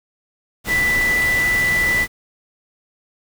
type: tone in noise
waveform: sine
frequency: 1981 Hz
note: B6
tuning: 5 cents sharp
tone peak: -15 dBFS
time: 0.67-2.07 s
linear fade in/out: 50 ms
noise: pink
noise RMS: -26 dBFS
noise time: 0.64-2.08 s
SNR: +8 dB
effects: none